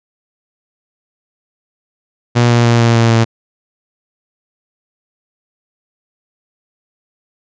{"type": "tone with pitch steps", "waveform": "sawtooth", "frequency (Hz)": [120, 118.83, 117.67, 116.52, 115.38, 114.25], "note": ["B2", "A#2", "A#2", "A#2", "A#2", "A#2"], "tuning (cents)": [-49, 34, 17, 0, -17, -34], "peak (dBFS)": -4, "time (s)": [2.35, 3.25], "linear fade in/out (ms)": 20, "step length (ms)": 150, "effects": ["resampled to 16000 Hz"]}